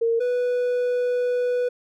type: tone pair in turn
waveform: sine / triangle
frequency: 460.4 / 492.7 Hz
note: A#4 / B4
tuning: -22 / -4 cents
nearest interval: minor second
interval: 118 cents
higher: second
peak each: -18 dBFS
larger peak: neither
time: 0.01-0.2 / 0.2-1.69 s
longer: second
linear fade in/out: 10 ms
effects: none